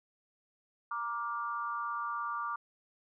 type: tone with amplitude modulation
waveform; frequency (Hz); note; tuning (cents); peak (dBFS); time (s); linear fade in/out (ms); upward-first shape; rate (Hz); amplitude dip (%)
sine; 1174.7; D6; 0; -29; 0.91-2.56; 5; sine; 237; 95
effects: none